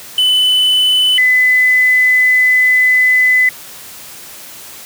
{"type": "tone pair in turn", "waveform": ["triangle", "sine"], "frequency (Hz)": [3010, 2010], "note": ["F#7", "B6"], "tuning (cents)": [29, 30], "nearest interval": "perfect fifth", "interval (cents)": 699, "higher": "first", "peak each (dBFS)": -7, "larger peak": "neither", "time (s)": [[0.18, 1.18], [1.18, 3.49]], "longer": "second", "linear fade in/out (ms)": 2, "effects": ["white hiss -33 dBFS RMS until 4.85 s", "high-pass 60 Hz 12 dB/octave"]}